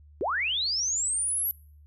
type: linear sweep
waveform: sine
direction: up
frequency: 311.1 to 11840 Hz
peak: -25 dBFS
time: 0.21-1.51 s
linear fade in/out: 0 ms
effects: noise-tail reverb RT60 0.5 s tail -24 dB re dry + added 74 Hz sine -50 dBFS peak until 1.86 s